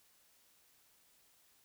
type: silence
effects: white hiss -69 dBFS RMS until 1.64 s